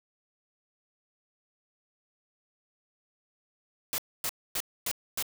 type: noise bursts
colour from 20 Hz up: white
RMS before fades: -31 dBFS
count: 5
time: 3.93-5.225 s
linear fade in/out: 0 ms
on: 51 ms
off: 260 ms
effects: none